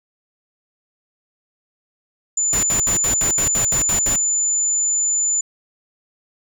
sine tone, 7040 Hz, A8, in tune, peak -16 dBFS, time 2.37-5.41 s, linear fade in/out 5 ms
pink noise bursts, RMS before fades -25 dBFS, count 10, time 2.53-4.159 s, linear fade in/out 0 ms, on 99 ms, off 71 ms
effects none

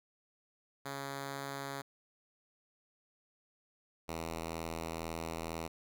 5% pulse tone pair in turn, 138.59 / 82.07 Hz, C#3 / E2, 0 / -7 cents, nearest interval major sixth, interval 907 cents, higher first, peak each -28 / -27 dBFS, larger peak second, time 0.85-1.82 / 4.08-5.68 s, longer second, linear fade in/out 10 ms, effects none

